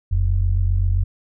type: tone pair together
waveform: sine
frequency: 42.66 / 90.4 Hz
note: F1 / F#2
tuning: -40 / -40 cents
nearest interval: octave + minor second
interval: 1300 cents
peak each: -18 dBFS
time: 0.11-1.04 s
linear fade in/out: 10 ms
effects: none